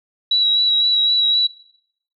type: tone with vibrato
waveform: sine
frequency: 3897 Hz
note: B7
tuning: 24 cents flat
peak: -13 dBFS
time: 0.31-1.47 s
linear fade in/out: 5 ms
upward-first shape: sine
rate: 3.9 Hz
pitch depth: 21 cents each way
effects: noise-tail reverb RT60 0.7 s tail -20 dB re dry